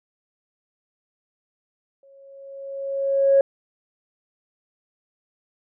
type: tone with exponential growth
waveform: sine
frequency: 549 Hz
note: C#5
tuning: 17 cents flat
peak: -10 dBFS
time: 2.03-3.41 s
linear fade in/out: 2 ms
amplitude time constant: 300 ms
effects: tanh soft clip ceiling -7 dBFS